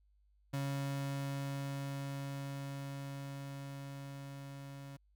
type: tone with level ramp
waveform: 35% pulse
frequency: 138.8 Hz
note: C#3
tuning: 3 cents sharp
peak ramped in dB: -33 to -45 dBFS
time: 0.53-4.97 s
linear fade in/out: 10 ms
effects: added 50 Hz sine -67 dBFS peak until 5.15 s